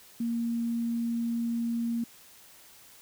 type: tone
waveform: sine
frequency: 233.1 Hz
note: A#3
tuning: in tune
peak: -27 dBFS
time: 0.2-2.04 s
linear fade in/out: 5 ms
effects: white hiss -54 dBFS RMS until 3.01 s